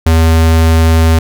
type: tone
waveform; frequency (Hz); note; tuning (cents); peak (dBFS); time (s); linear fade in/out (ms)
square; 81.3; E2; -23; -6; 0.06-1.19; 5
effects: none